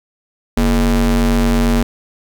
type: ring-modulated tone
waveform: square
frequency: 95.6 Hz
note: G2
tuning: 43 cents flat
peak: -9 dBFS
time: 0.57-1.83 s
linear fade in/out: 5 ms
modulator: 140 Hz
effects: 8-bit